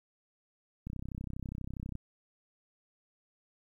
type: click train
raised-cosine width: 5 ms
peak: -27 dBFS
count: 36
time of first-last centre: 0.87-1.954 s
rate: 32.3 Hz
effects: 11-bit